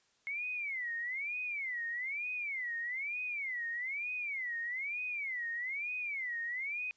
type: tone with vibrato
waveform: sine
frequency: 2152 Hz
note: C7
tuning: 48 cents sharp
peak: -35 dBFS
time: 0.27-6.91 s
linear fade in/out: 0 ms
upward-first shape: sine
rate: 1.1 Hz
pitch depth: 260 cents each way
effects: white hiss -72 dBFS RMS until 6.96 s + resampled to 16000 Hz